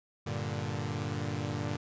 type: chord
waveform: sawtooth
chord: G minor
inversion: none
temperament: equal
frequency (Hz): 98 / 116.54 / 146.83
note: G2 / Bb2 / D3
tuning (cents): 0 / 0 / 0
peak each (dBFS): -33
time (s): 0.26-1.77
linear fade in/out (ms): 10
effects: resampled to 16000 Hz